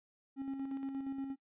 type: tone with tremolo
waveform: triangle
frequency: 271.4 Hz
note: C#4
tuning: 36 cents flat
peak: -33 dBFS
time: 0.36-1.36 s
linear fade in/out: 50 ms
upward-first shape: square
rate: 8.5 Hz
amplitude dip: 40%
effects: noise-tail reverb RT60 0.1 s tail -17 dB re dry + resampled to 8000 Hz